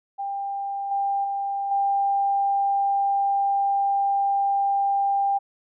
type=tone with level steps; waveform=sine; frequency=795 Hz; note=G5; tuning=24 cents sharp; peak=-26 / -21 / -24 / -19 dBFS; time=0.18-5.39 s; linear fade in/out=20 ms; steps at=0.91 / 1.24 / 1.71 s; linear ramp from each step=5 ms; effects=none